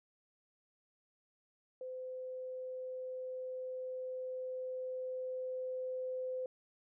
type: tone with level ramp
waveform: sine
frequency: 512 Hz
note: C5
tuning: 38 cents flat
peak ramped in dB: -41 to -36 dBFS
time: 1.81-6.46 s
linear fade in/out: 2 ms
effects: none